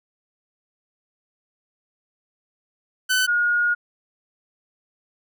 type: tone pair in turn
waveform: sawtooth / sine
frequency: 1509 / 1435.8 Hz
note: F#6 / F6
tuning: +34 / +48 cents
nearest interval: minor second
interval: 86 cents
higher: first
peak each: -14 / -17 dBFS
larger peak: first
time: 3.09-3.27 / 3.27-3.75 s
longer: second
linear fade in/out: 20 ms
effects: none